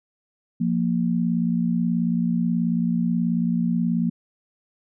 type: tone pair together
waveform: sine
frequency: 174.63 / 233.1 Hz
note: F3 / A#3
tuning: 0 / 0 cents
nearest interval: perfect fourth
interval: 500 cents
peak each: -22 dBFS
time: 0.6-4.1 s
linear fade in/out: 10 ms
effects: none